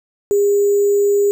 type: tone with sample-and-hold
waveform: sine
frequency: 405.3 Hz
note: G#4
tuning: 42 cents flat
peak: -11 dBFS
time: 0.31-1.31 s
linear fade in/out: 0 ms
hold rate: 7350 Hz
effects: none